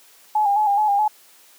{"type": "tone with vibrato", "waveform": "sine", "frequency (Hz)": 828, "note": "G#5", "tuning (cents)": -5, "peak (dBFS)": -15, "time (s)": [0.35, 1.08], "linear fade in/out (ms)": 5, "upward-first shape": "square", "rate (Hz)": 4.7, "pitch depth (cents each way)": 49, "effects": ["white hiss -51 dBFS RMS until 1.58 s", "high-pass 300 Hz 12 dB/octave"]}